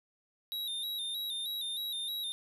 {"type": "tone with vibrato", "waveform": "square", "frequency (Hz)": 3742, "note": "A#7", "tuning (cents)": 6, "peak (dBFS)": -35, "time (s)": [0.52, 2.32], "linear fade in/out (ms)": 0, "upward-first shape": "square", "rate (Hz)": 3.2, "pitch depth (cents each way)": 55, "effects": []}